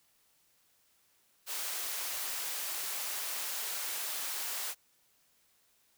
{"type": "high-pass noise", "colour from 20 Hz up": "white", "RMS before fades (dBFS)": -37, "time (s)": [1.46, 4.75], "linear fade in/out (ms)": 50, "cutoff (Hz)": 550, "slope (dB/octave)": 12, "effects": ["white hiss -70 dBFS RMS until 5.97 s"]}